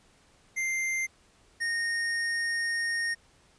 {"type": "tone pair in turn", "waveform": "square", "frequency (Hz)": [2093, 1850.4], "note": ["C7", "A#6"], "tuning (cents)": [0, -13], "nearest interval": "major second", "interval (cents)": 213, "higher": "first", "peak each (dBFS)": -28, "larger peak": "neither", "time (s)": [[0.56, 1.07], [1.6, 3.15]], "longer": "second", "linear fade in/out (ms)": 20, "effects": ["pink hiss -62 dBFS RMS until 3.58 s", "resampled to 22050 Hz"]}